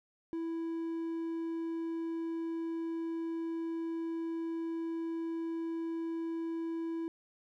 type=tone; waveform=triangle; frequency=330 Hz; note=E4; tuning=2 cents sharp; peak=-32 dBFS; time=0.33-7.08 s; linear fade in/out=0 ms; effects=none